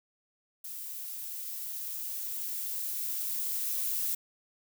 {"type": "noise with level ramp", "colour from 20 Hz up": "violet", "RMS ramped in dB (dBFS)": [-41, -31], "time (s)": [0.64, 4.15], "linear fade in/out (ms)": 5, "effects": []}